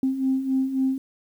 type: beating tone pair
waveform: sine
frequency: 261.6 / 265.3 Hz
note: C4 / C4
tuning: 0 / +24 cents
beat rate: 3.7 Hz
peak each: -27 / -21 dBFS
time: 0.03-0.98 s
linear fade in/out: 2 ms
effects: tanh soft clip ceiling -13 dBFS + 9-bit